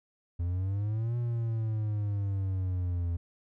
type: exponential two-way sweep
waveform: triangle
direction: up then down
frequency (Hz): 84.5 to 120.7 to 84.5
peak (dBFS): -26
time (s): 0.39-3.17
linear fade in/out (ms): 10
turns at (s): 1.17
effects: none